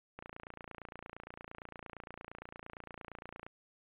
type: click train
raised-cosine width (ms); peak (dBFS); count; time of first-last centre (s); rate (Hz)
0.5; -30; 95; 0.19-3.465; 28.7
effects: resampled to 8000 Hz